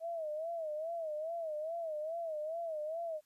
sine tone with vibrato, 640 Hz, D#5, 49 cents sharp, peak -36 dBFS, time 0-3.21 s, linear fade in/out 50 ms, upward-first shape sine, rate 2.4 Hz, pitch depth 110 cents each way, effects white hiss -75 dBFS RMS until 3.25 s + resampled to 32000 Hz

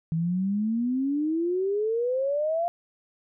sine exponential sweep, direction up, 159.1 to 700 Hz, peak -23 dBFS, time 0.12-2.68 s, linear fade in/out 0 ms, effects none

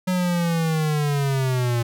square linear sweep, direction down, 185 to 116.54 Hz, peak -20 dBFS, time 0.07-1.83 s, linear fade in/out 10 ms, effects none

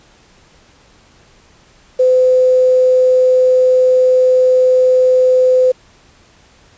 sine tone with quantisation, 510 Hz, C5, 44 cents flat, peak -7 dBFS, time 1.99-5.72 s, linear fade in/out 10 ms, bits 6, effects pink hiss -48 dBFS RMS until 6.77 s + resampled to 16000 Hz

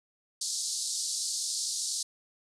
pink band-pass noise, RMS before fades -33 dBFS, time 0.41-2.03 s, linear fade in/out 5 ms, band 4200 to 9600 Hz, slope 48 dB/octave, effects none

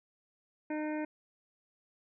harmonic tone, 305.2 Hz, D#4, 33 cents flat, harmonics 1 / 2 / 3 / 5 / 6 / 7 / 8, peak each -34 / -40 / -44 / -48 / -50 / -51 / -52 dBFS, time 0.7-1.05 s, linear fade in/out 5 ms, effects none

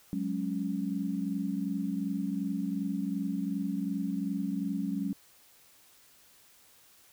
sine chord, F# suspended second, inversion none, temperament equal, 185 / 207.7 / 277.2 Hz, F#3 / G#3 / C#4, 0 / 0 / 0 cents, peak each -34 dBFS, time 0.13-5.13 s, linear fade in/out 0 ms, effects white hiss -60 dBFS RMS until 7.12 s

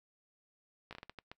slowing click train, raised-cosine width 0.3 ms, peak -30 dBFS, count 8, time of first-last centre 0.91-1.316 s, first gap 17 ms, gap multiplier 1.4, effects noise-tail reverb RT60 0.1 s tail -23 dB re dry

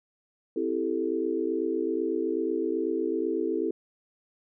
sine chord, A minor seventh, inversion first, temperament equal, 261.6 / 329.6 / 392 / 440 Hz, C4 / E4 / G4 / A4, 0 / 0 / 0 / 0 cents, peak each -34 / -29 / -31 / -31 dBFS, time 0.56-3.71 s, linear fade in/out 5 ms, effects none

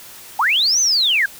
sine linear two-way sweep, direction up then down, 765 to 6272 to 1522 Hz, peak -13 dBFS, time 0.39-1.26 s, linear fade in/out 5 ms, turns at 0.8 s, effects white hiss -39 dBFS RMS until 1.39 s

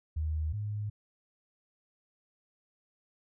sine tone pair in turn, 77.78 / 104.75 Hz, D#2 / G#2, 0 / +15 cents, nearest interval perfect fourth, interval 515 cents, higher second, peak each -29 / -32 dBFS, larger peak first, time 0.16-0.53 / 0.53-0.9 s, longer neither, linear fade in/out 10 ms, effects none

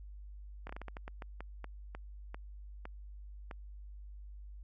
slowing click train, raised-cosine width 0.5 ms, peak -29 dBFS, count 15, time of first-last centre 0.67-3.512 s, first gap 24 ms, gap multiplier 1.29, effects added 50 Hz sine -46 dBFS peak until 4.63 s

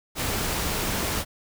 pink noise, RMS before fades -27 dBFS, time 0.15-1.25 s, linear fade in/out 50 ms, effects none

